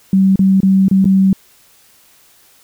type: tone with dropouts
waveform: sine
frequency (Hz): 191.9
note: G3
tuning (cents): -37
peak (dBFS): -7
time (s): 0.13-1.33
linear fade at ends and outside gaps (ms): 2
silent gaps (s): 0.358-0.392 / 0.604-0.631 / 0.883-0.912 / 1.045-1.055
effects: white hiss -49 dBFS RMS until 2.63 s